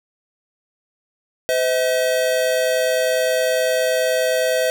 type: tone pair together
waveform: square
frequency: 511 / 640.7 Hz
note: C5 / E5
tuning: -41 / -49 cents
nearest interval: major third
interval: 392 cents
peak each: -20 dBFS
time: 1.49-4.7 s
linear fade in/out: 0 ms
effects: none